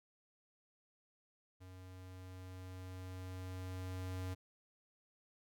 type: tone with level ramp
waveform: square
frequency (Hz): 92.5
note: F#2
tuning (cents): 0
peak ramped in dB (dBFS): -53 to -40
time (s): 1.6-4.35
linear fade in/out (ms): 20
effects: none